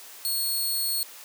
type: tone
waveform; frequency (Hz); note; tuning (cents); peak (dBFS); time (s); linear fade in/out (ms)
10% pulse; 4333; C#8; -40; -18; 0.25-1.03; 0
effects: white hiss -45 dBFS RMS until 1.24 s + high-pass 400 Hz 12 dB/octave